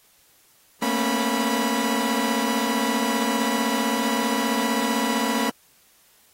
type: tone cluster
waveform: sawtooth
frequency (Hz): 222.4 / 237.8 / 274 / 981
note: A3 / A#3 / C#4 / B5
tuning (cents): +19 / +35 / -20 / -12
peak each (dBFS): -23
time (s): 0.82-5.5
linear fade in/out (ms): 5
effects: white hiss -58 dBFS RMS until 6.33 s + AAC 48 kbps